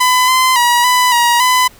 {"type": "tone with pitch steps", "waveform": "sawtooth", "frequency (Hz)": [1006, 1029, 961, 997, 952, 1006], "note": ["B5", "C6", "B5", "B5", "A#5", "B5"], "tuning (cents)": [32, -29, -48, 16, 36, 32], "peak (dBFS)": -5, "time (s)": [0, 1.68], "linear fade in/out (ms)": 10, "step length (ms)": 280, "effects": ["pink hiss -43 dBFS RMS until 1.79 s"]}